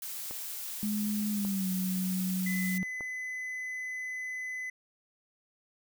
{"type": "noise", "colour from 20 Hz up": "blue", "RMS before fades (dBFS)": -39, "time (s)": [0.02, 2.78], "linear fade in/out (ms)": 2}
{"type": "clicks", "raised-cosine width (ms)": 1, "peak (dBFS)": -29, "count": 3, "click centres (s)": [0.31, 1.45, 3.008]}
{"type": "tone with pitch glide", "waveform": "sine", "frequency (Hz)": [209.6, 185.66], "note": ["G#3", "F#3"], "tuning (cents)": [16, 6], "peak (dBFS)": -29, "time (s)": [0.83, 2.83], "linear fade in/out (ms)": 0, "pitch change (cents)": -210, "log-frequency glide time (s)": [1.31, 1.7]}
{"type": "tone", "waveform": "triangle", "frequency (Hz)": 2016, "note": "B6", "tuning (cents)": 35, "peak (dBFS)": -33, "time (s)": [2.46, 4.7], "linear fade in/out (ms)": 5}
{"effects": []}